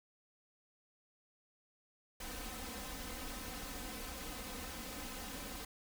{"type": "noise with comb filter", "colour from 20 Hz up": "pink", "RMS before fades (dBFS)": -45, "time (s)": [2.2, 5.65], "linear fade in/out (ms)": 5, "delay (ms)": 3.9, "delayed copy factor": 1, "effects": []}